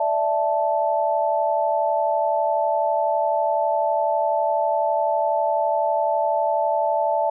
sine chord, D suspended second, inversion none, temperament equal with one note detuned, 587.3 / 659.3 / 876.4 Hz, D5 / E5 / A5, 0 / 0 / -7 cents, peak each -24 / -22 / -22 dBFS, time 0-7.3 s, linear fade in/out 5 ms, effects none

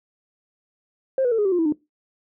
sine tone with pitch steps, 530 / 488.8 / 450.9 / 415.8 / 383.5 / 353.7 / 326.3 / 300.9 Hz, C5 / B4 / A4 / G#4 / G4 / F4 / E4 / D4, +22 / -18 / +42 / +2 / -38 / +22 / -18 / +42 cents, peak -16 dBFS, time 1.18-1.724 s, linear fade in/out 2 ms, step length 68 ms, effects noise-tail reverb RT60 0.2 s tail -21 dB re dry + tanh soft clip ceiling -13 dBFS

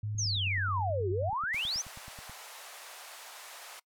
sine tone with pitch glide, 105.6 to 96.28 Hz, G#2 to G2, +29 to -31 cents, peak -32 dBFS, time 0.03-1.3 s, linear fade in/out 5 ms, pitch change -160 cents, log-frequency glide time 0.22-0.42 s
click train, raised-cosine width 5 ms, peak -37 dBFS, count 21, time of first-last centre 0.15-2.296 s, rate 9.32 Hz
sine exponential two-way sweep, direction down then up, 6645 to 347.6 to 6420 Hz, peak -30 dBFS, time 0.18-1.82 s, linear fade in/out 10 ms, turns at 1.1 s
pink band-pass noise, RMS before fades -48 dBFS, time 1.53-3.8 s, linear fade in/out 10 ms, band 640 to 14000 Hz, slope 24 dB/octave
effects noise-tail reverb RT60 0.1 s tail -22 dB re dry

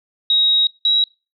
sine tone pair in turn, 3800 / 3862 Hz, A#7 / B7, +33 / -39 cents, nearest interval unison, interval 28 cents, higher second, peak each -12 dBFS, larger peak neither, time 0.3-0.67 / 0.85-1.04 s, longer first, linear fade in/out 2 ms, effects noise-tail reverb RT60 0.3 s tail -24 dB re dry

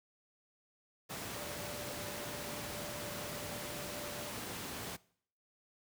sine tone in noise, 587.3 Hz, D5, in tune, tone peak -47 dBFS, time 1.34-4.32 s, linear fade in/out 20 ms, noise pink, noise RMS -42 dBFS, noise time 1.09-4.97 s, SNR -8 dB, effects noise-tail reverb RT60 0.6 s tail -22 dB re dry + high-pass 100 Hz 12 dB/octave

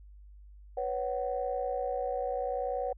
sine chord, B suspended second, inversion none, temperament equal with one note detuned, 493.9 / 554.4 / 748.6 Hz, B4 / C#5 / F#5, 0 / 0 / +20 cents, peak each -34 dBFS, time 0.77-2.93 s, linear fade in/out 5 ms, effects tanh soft clip ceiling -20 dBFS + added 50 Hz sine -49 dBFS peak until 2.97 s

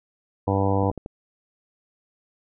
harmonic tone, 98 Hz, G2, in tune, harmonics 1 / 2 / 3 / 4 / 5 / 6 / 7 / 8 / 9 / 10, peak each -23 / -29 / -27 / -34 / -26 / -33 / -32 / -31 / -31 / -32 dBFS, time 0.47-0.91 s, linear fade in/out 10 ms
clicks, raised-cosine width 2 ms, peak -20 dBFS, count 4, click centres 0.834 / 0.914 / 0.977 / 1.061 s
effects none

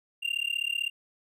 triangle tone with amplitude modulation, 2788 Hz, F7, 4 cents flat, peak -22 dBFS, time 0.22-0.9 s, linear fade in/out 20 ms, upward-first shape sine, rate 35.7 Hz, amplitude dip 100%, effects none

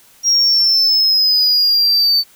triangle exponential sweep, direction down, 5640 to 4536 Hz, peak -9 dBFS, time 0.23-2.24 s, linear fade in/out 50 ms, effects white hiss -48 dBFS RMS until 2.35 s

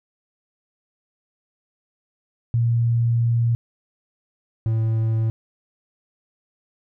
sine / triangle tone pair in turn, 117.3 / 111.78 Hz, A#2 / A2, +11 / +28 cents, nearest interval minor second, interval 83 cents, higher first, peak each -16 dBFS, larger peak neither, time 2.54-3.55 / 4.66-5.3 s, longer first, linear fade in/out 0 ms, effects none

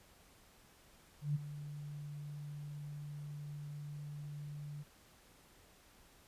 sine tone with ADSR envelope, 146.6 Hz, D3, 3 cents flat, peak -30 dBFS, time 1.21-4.84 s, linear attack 140 ms, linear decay 22 ms, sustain -13 dB, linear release 25 ms, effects pink hiss -64 dBFS RMS until 6.27 s + resampled to 32000 Hz

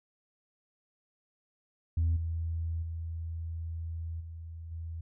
sine tone with level steps, 82.41 Hz, E2, in tune, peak -23 / -30 / -34 / -40 / -36 dBFS, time 1.97-5.01 s, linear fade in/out 5 ms, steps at 2.16 / 2.82 / 4.2 / 4.71 s, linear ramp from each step 10 ms, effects tanh soft clip ceiling -22 dBFS

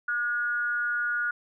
sine tone with frequency modulation, 1442 Hz, F#6, 45 cents flat, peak -25 dBFS, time 0.08-1.31 s, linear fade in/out 5 ms, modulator 241 Hz, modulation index 0.38, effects none

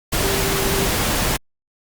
sine tone in noise, 392 Hz, G4, in tune, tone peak -24 dBFS, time 0.23-0.87 s, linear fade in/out 10 ms, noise pink, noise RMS -20 dBFS, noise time 0.12-1.37 s, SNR -7 dB, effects Opus 48 kbps

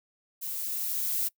violet noise with level ramp, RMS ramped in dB -35 to -28 dBFS, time 0.41-1.29 s, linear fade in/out 20 ms, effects noise-tail reverb RT60 0.1 s tail -23 dB re dry

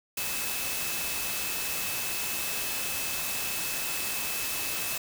sine tone in noise, 2600 Hz, E7, 24 cents flat, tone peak -38 dBFS, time 0.17-4.98 s, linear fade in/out 5 ms, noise white, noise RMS -32 dBFS, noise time 0.17-4.98 s, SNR -9 dB, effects none

